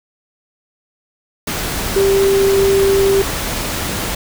sine tone in noise, 392 Hz, G4, in tune, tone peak -10 dBFS, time 1.96-3.22 s, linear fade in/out 5 ms, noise pink, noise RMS -21 dBFS, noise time 1.47-4.15 s, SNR +8 dB, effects none

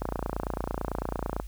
click train, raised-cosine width 1 ms, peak -15 dBFS, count 41, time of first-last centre 0.02-1.399 s, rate 29 Hz, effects added 50 Hz sine -36 dBFS peak until 1.47 s + white hiss -57 dBFS RMS until 1.47 s

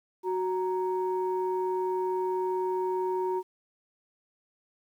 sine tone pair together, 370.2 / 932.3 Hz, F#4 / A#5, +1 / 0 cents, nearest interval octave + major third, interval 1599 cents, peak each -27 / -31 dBFS, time 0.23-3.43 s, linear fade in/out 50 ms, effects tanh soft clip ceiling -19 dBFS + 10-bit

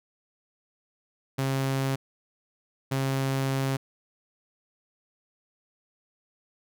sawtooth tone bursts at uneven times, 134.8 Hz, C#3, 48 cents flat, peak -21 dBFS, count 2, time 1.38-1.96 / 2.91-3.77 s, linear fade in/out 10 ms, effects none

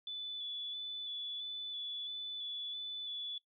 sine tone with vibrato, 3463 Hz, A7, 28 cents flat, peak -39 dBFS, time 0.07-3.38 s, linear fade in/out 2 ms, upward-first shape square, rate 1.5 Hz, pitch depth 14 cents each way, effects noise-tail reverb RT60 0.1 s tail -17 dB re dry

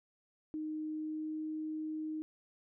sine tone with pitch glide, 309.5 to 311.3 Hz, D#4 to D#4, -9 to +1 cents, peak -36 dBFS, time 0.54-2.22 s, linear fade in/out 0 ms, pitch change +10 cents, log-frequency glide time 0.88-1.42 s, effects none

